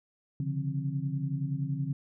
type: tone cluster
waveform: sine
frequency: 134.5 / 145.1 / 173.6 / 266.4 Hz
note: C3 / D3 / F3 / C4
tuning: +48 / -21 / -10 / +31 cents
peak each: -35 / -31 / -39 / -39 dBFS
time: 0.4-1.93 s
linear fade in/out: 2 ms
effects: none